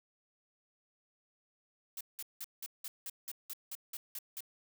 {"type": "noise bursts", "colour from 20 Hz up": "blue", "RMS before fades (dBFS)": -42, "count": 12, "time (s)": [1.97, 4.406], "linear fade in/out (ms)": 2, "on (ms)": 38, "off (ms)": 180, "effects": []}